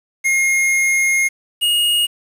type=tone pair in turn; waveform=square; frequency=2142 / 2867 Hz; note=C7 / F7; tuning=+40 / +45 cents; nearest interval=perfect fourth; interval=505 cents; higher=second; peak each=-14 dBFS; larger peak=neither; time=0.24-1.29 / 1.61-2.07 s; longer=first; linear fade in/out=20 ms; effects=resampled to 32000 Hz + 7-bit